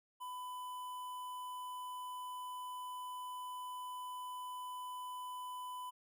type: tone with notch filter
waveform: square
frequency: 1000 Hz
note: B5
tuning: 21 cents sharp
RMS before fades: -45 dBFS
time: 0.2-5.91 s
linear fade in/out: 20 ms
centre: 5300 Hz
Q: 0.72
effects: none